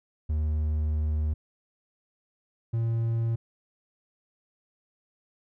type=tone pair in turn; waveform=triangle; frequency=76.6 / 114.77 Hz; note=D#2 / A#2; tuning=-27 / -27 cents; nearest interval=perfect fifth; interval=700 cents; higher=second; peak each=-22 dBFS; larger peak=neither; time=0.29-1.34 / 2.73-3.36 s; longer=first; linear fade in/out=10 ms; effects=none